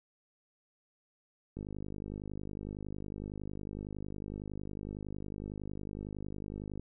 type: click train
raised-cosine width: 3 ms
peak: -28 dBFS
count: 267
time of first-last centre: 1.57-6.796 s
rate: 50.9 Hz
effects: none